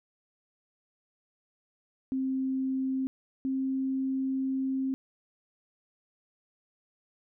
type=tone pair in turn; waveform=sine; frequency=263.8 / 265.5 Hz; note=C4 / C4; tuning=+14 / +25 cents; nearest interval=unison; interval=11 cents; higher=second; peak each=-27 dBFS; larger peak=neither; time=2.12-3.07 / 3.45-4.94 s; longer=second; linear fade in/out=0 ms; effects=none